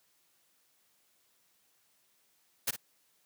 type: noise with echo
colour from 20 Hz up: white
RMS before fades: -30 dBFS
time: 2.67-2.71 s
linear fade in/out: 10 ms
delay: 54 ms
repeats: 1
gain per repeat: -10 dB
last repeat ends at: 2.764 s
effects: white hiss -71 dBFS RMS until 3.25 s + high-pass 100 Hz 12 dB/octave